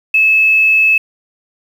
sine tone with quantisation, 2600 Hz, E7, 24 cents flat, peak -7 dBFS, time 0.14-0.98 s, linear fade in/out 5 ms, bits 6, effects none

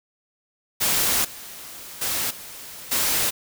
white noise with level steps, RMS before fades -21 / -39 / -25 / -39 / -22 dBFS, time 0.8-3.31 s, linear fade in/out 20 ms, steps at 1.24 / 2.01 / 2.3 / 2.91 s, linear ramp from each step 10 ms, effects none

